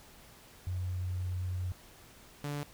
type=tone pair in turn; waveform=sine / sawtooth; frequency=91 / 145.21 Hz; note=F#2 / D3; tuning=-28 / -19 cents; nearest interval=minor sixth; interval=809 cents; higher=second; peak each=-32 / -31 dBFS; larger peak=second; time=0.67-1.72 / 2.44-2.63 s; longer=first; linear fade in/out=0 ms; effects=pink hiss -56 dBFS RMS until 2.73 s